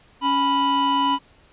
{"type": "tone pair together", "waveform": "square", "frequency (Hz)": [278.2, 987.8], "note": ["C#4", "B5"], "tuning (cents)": [6, 0], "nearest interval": "octave + minor seventh", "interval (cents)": 2194, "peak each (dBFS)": [-25, -19], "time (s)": [0.21, 1.19], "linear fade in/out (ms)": 50, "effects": ["pink hiss -54 dBFS RMS until 1.52 s", "resampled to 8000 Hz"]}